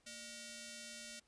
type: ring-modulated tone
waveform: 5% pulse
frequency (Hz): 830.6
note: G#5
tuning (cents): 0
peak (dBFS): -33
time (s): 0.06-1.2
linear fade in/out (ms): 10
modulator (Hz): 1060
effects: pink hiss -74 dBFS RMS until 1.27 s + resampled to 22050 Hz